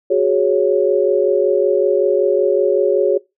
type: chord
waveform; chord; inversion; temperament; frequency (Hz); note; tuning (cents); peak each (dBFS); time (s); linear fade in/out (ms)
sine; F# suspended second; none; equal; 370 / 415.3 / 554.4; F#4 / G#4 / C#5; 0 / 0 / 0; -16; 0.1-3.18; 10
effects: noise-tail reverb RT60 0.2 s tail -22 dB re dry